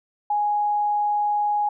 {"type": "tone", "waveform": "sine", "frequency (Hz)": 830.6, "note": "G#5", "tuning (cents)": 0, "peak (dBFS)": -19, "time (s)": [0.3, 1.69], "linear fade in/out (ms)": 5, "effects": []}